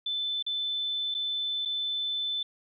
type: tone with dropouts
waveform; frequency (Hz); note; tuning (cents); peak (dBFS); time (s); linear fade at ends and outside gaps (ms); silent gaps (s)
sine; 3520; A7; 0; -28; 0.06-2.43; 5; 0.426-0.464 / 1.143-1.148 / 1.652-1.656
effects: none